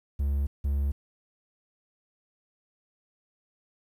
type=tone pair in turn; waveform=triangle; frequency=70.4 / 70.4 Hz; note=C#2 / C#2; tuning=+27 / +27 cents; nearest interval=unison; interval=0 cents; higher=neither; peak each=-22 dBFS; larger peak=neither; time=0.19-0.47 / 0.64-0.92 s; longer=neither; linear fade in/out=10 ms; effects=10-bit